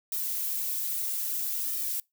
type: noise with flanger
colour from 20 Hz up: violet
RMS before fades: -31 dBFS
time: 0.12-2 s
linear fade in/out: 2 ms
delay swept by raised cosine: 1.6 to 5.4 ms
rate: 0.61 Hz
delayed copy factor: +0.7
effects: noise-tail reverb RT60 0.2 s tail -25 dB re dry